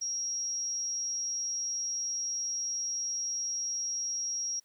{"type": "tone with amplitude modulation", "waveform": "sine", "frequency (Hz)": 5630, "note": "F8", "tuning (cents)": 13, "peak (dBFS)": -29, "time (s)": [0.01, 4.6], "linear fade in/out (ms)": 10, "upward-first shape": "sine", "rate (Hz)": 277, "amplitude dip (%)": 40, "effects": ["white hiss -70 dBFS RMS until 4.64 s"]}